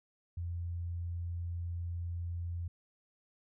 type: tone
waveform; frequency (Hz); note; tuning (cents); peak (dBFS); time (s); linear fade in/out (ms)
sine; 86.1; F2; -24; -35; 0.37-2.68; 5
effects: none